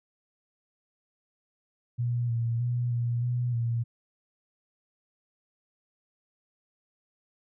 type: tone with pitch steps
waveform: sine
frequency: 120.4 / 116.4 / 121.6 / 119.2 / 122.4 / 117.1 Hz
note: B2 / A#2 / B2 / A#2 / B2 / A#2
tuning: -44 / -2 / -26 / +39 / -15 / +8 cents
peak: -25 dBFS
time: 1.98-3.84 s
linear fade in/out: 20 ms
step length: 310 ms
effects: none